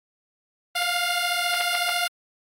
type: beating tone pair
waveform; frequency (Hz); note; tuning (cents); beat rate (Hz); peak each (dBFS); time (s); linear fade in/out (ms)
10% pulse; 697 / 711; F5 / F5; -4 / +31; 14; -17; 0.75-2.08; 10
effects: AAC 48 kbps